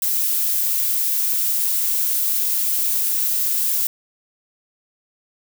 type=noise; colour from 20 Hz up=violet; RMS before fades=-20 dBFS; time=0.02-3.87 s; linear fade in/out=2 ms; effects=none